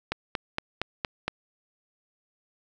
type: click train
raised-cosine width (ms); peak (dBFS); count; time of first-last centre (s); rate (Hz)
0.3; -11; 6; 0.12-1.28; 4.31
effects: none